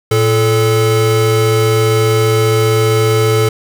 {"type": "tone pair together", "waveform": "square", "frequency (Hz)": [113.5, 435.5], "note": ["A#2", "A4"], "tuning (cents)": [-46, -18], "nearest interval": "octave + major seventh", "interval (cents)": 2328, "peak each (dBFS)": -13, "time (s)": [0.11, 3.49], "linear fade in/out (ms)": 5, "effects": []}